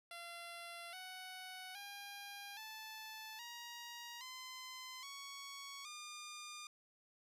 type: tone with pitch steps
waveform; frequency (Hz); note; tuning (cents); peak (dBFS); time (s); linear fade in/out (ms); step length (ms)
10% pulse; 686 / 743.8 / 806.4 / 874.3 / 948 / 1027.8 / 1114.4 / 1208.3; F5 / F#5 / G5 / A5 / A#5 / C6 / C#6 / D6; -31 / +9 / +49 / -11 / +29 / -31 / +9 / +49; -40; 0.11-6.67; 2; 820
effects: resampled to 32000 Hz